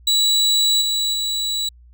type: tone with level steps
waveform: 35% pulse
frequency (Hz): 3919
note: B7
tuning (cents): -14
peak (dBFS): -12 / -16 / -18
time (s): 0.07-1.69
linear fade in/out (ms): 5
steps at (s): 0.81 / 1.13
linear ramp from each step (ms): 10
effects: added 60 Hz sine -44 dBFS peak until 1.93 s